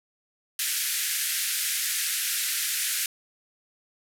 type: band-pass noise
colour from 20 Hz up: white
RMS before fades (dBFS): -28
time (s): 0.59-3.06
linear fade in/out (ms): 2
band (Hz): 1500 to 14000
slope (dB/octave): 48
effects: none